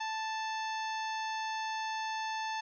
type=harmonic tone with a mistuned harmonic; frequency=880 Hz; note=A5; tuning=in tune; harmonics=1 / 2 / 3 / 4 / 5 / 6 / 7; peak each=-35 / -41 / -45 / -47 / -49 / -51 / -52 dBFS; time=0-2.61 s; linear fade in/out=10 ms; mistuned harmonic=7; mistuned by=+52 cents; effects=none